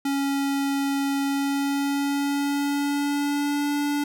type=tone with pitch glide; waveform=square; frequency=277.7 to 289.5 Hz; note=C#4 to D4; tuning=+3 to -25 cents; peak=-23 dBFS; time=0.05-4.04 s; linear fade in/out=5 ms; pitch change=+72 cents; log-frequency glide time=1.24-3.74 s; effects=none